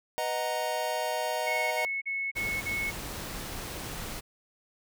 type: chord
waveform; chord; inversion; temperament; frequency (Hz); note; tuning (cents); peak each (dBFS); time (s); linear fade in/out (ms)
square; B major seventh; none; equal; 493.9 / 622.3 / 740 / 932.3; B4 / D#5 / F#5 / A#5; 0 / 0 / 0 / 0; -38 / -33 / -36 / -35; 0.18-1.85; 0
type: tone bursts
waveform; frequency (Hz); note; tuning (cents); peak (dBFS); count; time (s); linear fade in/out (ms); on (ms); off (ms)
sine; 2197; C#7; -16; -29; 5; 1.46-2.912; 20; 260; 38
type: noise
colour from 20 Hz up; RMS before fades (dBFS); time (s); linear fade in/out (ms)
pink; -38; 2.35-4.21; 20
effects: none